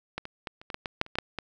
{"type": "clicks", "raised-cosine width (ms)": 0.3, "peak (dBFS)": [-16, -22, -18, -30, -21, -16, -16, -7, -30, -17, -9, -17], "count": 12, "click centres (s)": [0.18, 0.254, 0.472, 0.615, 0.702, 0.744, 0.858, 1.014, 1.064, 1.155, 1.186, 1.387], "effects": []}